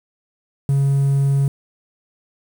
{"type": "tone", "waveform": "triangle", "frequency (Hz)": 138.59, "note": "C#3", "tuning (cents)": 0, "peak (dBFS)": -11, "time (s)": [0.69, 1.48], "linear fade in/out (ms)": 2, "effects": ["tanh soft clip ceiling -7 dBFS", "7-bit"]}